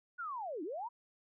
sine linear two-way sweep, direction down then up, 1480 to 284 to 998 Hz, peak -38 dBFS, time 0.18-0.89 s, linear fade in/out 20 ms, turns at 0.63 s, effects none

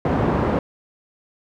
pink band-pass noise, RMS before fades -20 dBFS, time 0.05-0.59 s, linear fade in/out 2 ms, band 100 to 920 Hz, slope 12 dB/octave, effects none

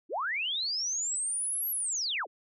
sine linear two-way sweep, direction up then down, 254.8 to 11840 to 254.8 Hz, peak -29 dBFS, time 0.09-2.27 s, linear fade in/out 50 ms, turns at 1.7 s, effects none

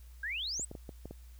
sine exponential sweep, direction up, 1553 to 8360 Hz, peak -34 dBFS, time 0.23-0.65 s, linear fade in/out 5 ms
clicks, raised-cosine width 2 ms, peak -30 dBFS, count 6, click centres 0.596 / 0.714 / 0.752 / 0.892 / 1.056 / 1.11 s
effects added 60 Hz sine -49 dBFS peak until 1.39 s + white hiss -65 dBFS RMS until 1.39 s

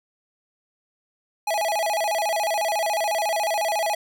square tone with vibrato, 740 Hz, F#5, in tune, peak -22 dBFS, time 1.47-3.95 s, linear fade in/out 5 ms, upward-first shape square, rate 14 Hz, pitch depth 210 cents each way, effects none

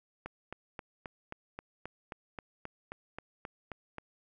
click train, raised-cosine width 0.5 ms, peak -25 dBFS, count 15, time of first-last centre 0.26-3.983 s, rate 3.76 Hz, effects none

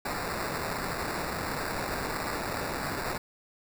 white noise with sample-and-hold, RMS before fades -33 dBFS, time 0.05-3.18 s, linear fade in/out 5 ms, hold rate 3150 Hz, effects none

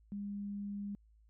sine tone, 202.4 Hz, G#3, 44 cents flat, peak -38 dBFS, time 0.12-0.95 s, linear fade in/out 0 ms, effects added 54 Hz sine -62 dBFS peak until 1.29 s

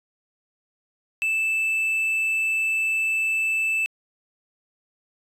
triangle tone, 2637 Hz, E7, in tune, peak -19 dBFS, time 1.22-3.86 s, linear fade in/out 0 ms, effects resampled to 32000 Hz

